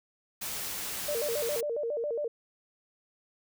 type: noise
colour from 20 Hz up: white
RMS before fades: -36 dBFS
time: 0.41-1.61 s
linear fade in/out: 10 ms
type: tone with vibrato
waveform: sine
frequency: 523.3 Hz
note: C5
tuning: in tune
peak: -29 dBFS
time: 1.08-2.28 s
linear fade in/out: 5 ms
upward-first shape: square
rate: 7.3 Hz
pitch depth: 210 cents each way
effects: none